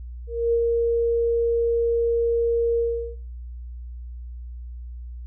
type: tone with ADSR envelope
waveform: sine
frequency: 466.2 Hz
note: A#4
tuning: in tune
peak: -16 dBFS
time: 0.27-3.16 s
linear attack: 260 ms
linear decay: 64 ms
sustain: -2 dB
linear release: 370 ms
effects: noise-tail reverb RT60 0.4 s tail -22 dB re dry + added 60 Hz sine -33 dBFS peak until 5.26 s